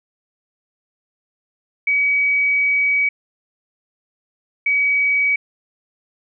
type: tone bursts at uneven times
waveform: sine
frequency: 2270 Hz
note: C#7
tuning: 41 cents sharp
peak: -14 dBFS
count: 2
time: 1.87-3.09 / 4.66-5.36 s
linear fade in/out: 5 ms
effects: none